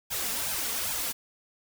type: noise with flanger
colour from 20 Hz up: white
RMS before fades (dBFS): -31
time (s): 0.1-1.13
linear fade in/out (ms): 20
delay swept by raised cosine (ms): 1.2 to 4.4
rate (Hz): 2.5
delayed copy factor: +0.95
effects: none